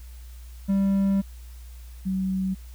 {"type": "tone pair in turn", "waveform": ["triangle", "sine"], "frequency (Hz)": [196, 189.21], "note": ["G3", "F#3"], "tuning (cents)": [0, 39], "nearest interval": "minor second", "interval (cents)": 61, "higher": "first", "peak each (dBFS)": [-17, -23], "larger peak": "first", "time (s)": [[0.68, 1.22], [2.05, 2.55]], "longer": "first", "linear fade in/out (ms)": 20, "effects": ["added 60 Hz sine -39 dBFS peak until 2.74 s", "white hiss -55 dBFS RMS until 2.74 s"]}